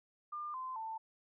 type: tone with pitch steps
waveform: sine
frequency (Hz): 1200 / 1032.7 / 888.7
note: D6 / C6 / A5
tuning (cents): +37 / -23 / +17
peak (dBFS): -39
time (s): 0.32-0.98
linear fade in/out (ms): 10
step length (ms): 220
effects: none